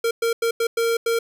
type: tone bursts at uneven times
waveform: square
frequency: 461.5 Hz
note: A#4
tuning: 17 cents flat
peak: -19 dBFS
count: 6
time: 0.04-0.11 / 0.22-0.33 / 0.42-0.51 / 0.6-0.67 / 0.77-0.97 / 1.06-1.19 s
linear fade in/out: 5 ms
effects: none